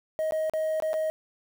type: tone with dropouts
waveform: sine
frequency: 629 Hz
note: D#5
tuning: 19 cents sharp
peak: -22 dBFS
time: 0.19-1.1 s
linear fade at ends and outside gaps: 0 ms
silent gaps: 0.309-0.322 / 0.497-0.536 / 0.801-0.823 / 0.932-0.94 s
effects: tanh soft clip ceiling -24 dBFS + 8-bit